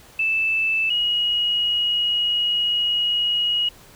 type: tone pair in turn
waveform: sine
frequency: 2637 / 2895 Hz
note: E7 / F#7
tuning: 0 / -38 cents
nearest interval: major second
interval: 162 cents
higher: second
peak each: -18 / -18 dBFS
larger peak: neither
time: 0.19-0.9 / 0.9-3.69 s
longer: second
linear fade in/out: 5 ms
effects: pink hiss -48 dBFS RMS until 3.95 s